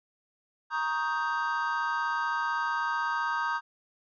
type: chord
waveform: triangle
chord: Eb dominant seventh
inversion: second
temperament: equal with one note detuned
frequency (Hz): 937.2 / 1108.7 / 1244.5 / 1568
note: Bb5 / Db6 / Eb6 / G6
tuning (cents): +9 / 0 / 0 / 0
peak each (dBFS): -30 / -35 / -31 / -30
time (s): 0.7-3.61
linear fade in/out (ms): 50
effects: resampled to 16000 Hz